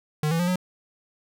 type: tone with pitch steps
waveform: square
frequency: 151.9 / 165.5 / 176.4 / 182.3 Hz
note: D#3 / E3 / F3 / F#3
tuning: -41 / +7 / +18 / -25 cents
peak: -22 dBFS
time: 0.23-0.558 s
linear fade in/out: 2 ms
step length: 82 ms
effects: none

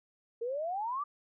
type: exponential sweep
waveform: sine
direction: up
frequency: 451.1 to 1203 Hz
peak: -32 dBFS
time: 0.41-1.04 s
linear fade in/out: 10 ms
effects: none

